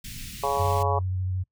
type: band-stop noise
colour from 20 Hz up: pink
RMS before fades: -38 dBFS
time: 0.04-0.83 s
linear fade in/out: 5 ms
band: 220 to 2200 Hz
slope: 24 dB/octave
type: harmonic tone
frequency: 140 Hz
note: C#3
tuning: 18 cents sharp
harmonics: 3 / 4 / 5 / 6 / 7 / 8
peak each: -30 / -30 / -30 / -30 / -30 / -30 dBFS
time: 0.43-0.99 s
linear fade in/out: 5 ms
type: tone with vibrato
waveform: sine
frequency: 92.7 Hz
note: F#2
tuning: 4 cents sharp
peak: -25 dBFS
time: 0.58-1.44 s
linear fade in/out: 20 ms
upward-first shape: triangle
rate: 13 Hz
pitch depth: 23 cents each way
effects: noise-tail reverb RT60 0.1 s tail -21 dB re dry